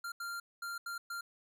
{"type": "tone bursts at uneven times", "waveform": "square", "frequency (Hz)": 1390, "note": "F6", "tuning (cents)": -9, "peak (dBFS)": -39, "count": 5, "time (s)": [[0.04, 0.12], [0.2, 0.4], [0.62, 0.78], [0.86, 0.98], [1.1, 1.21]], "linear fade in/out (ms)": 5, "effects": []}